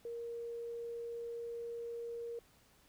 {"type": "tone", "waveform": "sine", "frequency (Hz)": 468.4, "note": "A#4", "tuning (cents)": 8, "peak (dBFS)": -40, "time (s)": [0.05, 2.39], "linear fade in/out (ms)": 2, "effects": ["pink hiss -67 dBFS RMS until 2.88 s"]}